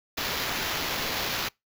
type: noise with sample-and-hold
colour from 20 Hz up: blue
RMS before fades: -30 dBFS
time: 0.17-1.49 s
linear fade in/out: 10 ms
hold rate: 8820 Hz
effects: noise-tail reverb RT60 0.2 s tail -26 dB re dry